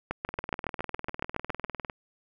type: two click trains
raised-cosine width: 0.5 ms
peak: -18 / -15 dBFS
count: 33 / 12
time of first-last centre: 0.29-1.898 / 0.11-1.642 s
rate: 19.9 / 7.18 Hz
effects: none